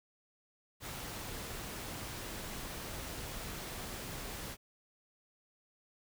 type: noise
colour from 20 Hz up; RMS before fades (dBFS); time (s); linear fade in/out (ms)
pink; -43; 0.8-4.57; 50
effects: none